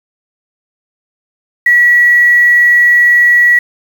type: tone with quantisation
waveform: sine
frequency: 1933 Hz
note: B6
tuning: 38 cents flat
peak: -4 dBFS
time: 1.66-3.59 s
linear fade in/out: 5 ms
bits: 5
effects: none